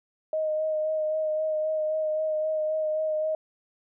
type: tone with vibrato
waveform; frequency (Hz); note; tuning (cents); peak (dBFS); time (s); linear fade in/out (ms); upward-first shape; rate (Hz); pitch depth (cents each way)
sine; 622.3; D#5; 0; -24; 0.33-3.35; 2; sine; 3.8; 18
effects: none